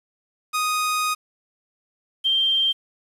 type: tone pair in turn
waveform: sawtooth / sine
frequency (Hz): 1244.5 / 3159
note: D#6 / G7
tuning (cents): 0 / +13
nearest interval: octave + major third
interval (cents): 1613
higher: second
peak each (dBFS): -17 / -17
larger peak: neither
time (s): 0.53-1.15 / 2.24-2.73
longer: first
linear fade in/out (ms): 20
effects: resampled to 32000 Hz + 8-bit